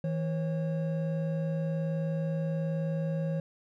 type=tone pair together; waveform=triangle; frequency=161.73 / 544 Hz; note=E3 / C#5; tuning=-33 / -33 cents; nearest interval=octave + major sixth; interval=2100 cents; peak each=-27 / -34 dBFS; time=0.04-3.4 s; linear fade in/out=2 ms; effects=none